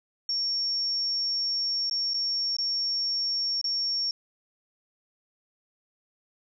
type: tone with dropouts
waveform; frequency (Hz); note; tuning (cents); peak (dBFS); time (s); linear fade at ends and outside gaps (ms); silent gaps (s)
sine; 5500; F8; -27; -25; 0.29-4.11; 2; 1.898-1.91 / 2.136-2.142 / 2.567-2.585 / 3.614-3.642
effects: none